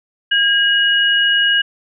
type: tone pair together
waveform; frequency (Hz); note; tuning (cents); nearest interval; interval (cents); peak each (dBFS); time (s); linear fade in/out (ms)
sine; 1627 / 2897; G#6 / F#7; -36 / -37; minor seventh; 999; -14; 0.31-1.62; 10
effects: none